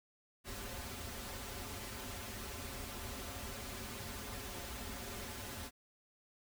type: noise with comb filter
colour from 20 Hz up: pink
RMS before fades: -45 dBFS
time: 0.44-5.71 s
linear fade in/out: 50 ms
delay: 6.3 ms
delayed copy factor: -0.95
effects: none